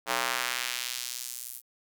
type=tone with high-pass filter sweep; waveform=square; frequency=61.74 Hz; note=B1; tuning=in tune; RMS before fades=-33 dBFS; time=0.06-1.62 s; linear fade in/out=50 ms; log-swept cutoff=780 to 12000 Hz; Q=0.89; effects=none